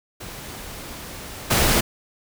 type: noise with level steps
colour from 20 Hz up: pink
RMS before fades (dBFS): -36 / -18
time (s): 0.2-1.81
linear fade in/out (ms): 10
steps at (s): 1.5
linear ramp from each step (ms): 10
effects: none